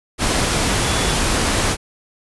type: tone in noise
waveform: sine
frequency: 3430 Hz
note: A7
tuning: 45 cents flat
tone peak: -29 dBFS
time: 0.82-1.17 s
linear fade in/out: 50 ms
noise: pink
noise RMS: -18 dBFS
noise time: 0.18-1.77 s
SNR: -14 dB
effects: resampled to 24000 Hz